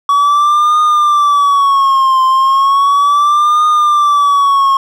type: tone with vibrato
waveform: triangle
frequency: 1131 Hz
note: C#6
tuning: 34 cents sharp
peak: -5 dBFS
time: 0.09-4.77 s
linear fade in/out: 2 ms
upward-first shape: triangle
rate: 0.35 Hz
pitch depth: 140 cents each way
effects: none